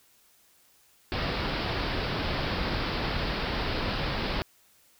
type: low-pass noise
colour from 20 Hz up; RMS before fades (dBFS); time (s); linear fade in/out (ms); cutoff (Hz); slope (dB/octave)
pink; -30; 1.12-4.42; 0; 5100; 96
effects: white hiss -62 dBFS RMS until 4.99 s